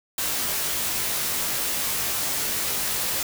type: noise with comb filter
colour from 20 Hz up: white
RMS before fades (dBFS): -26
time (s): 0.18-3.23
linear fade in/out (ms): 2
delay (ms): 19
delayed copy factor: -0.7
effects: none